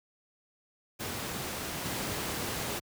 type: noise with level steps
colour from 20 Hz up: pink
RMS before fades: -36 / -34 dBFS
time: 0.99-2.8 s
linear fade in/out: 20 ms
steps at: 1.85 s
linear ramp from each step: 5 ms
effects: high-pass 80 Hz 12 dB/octave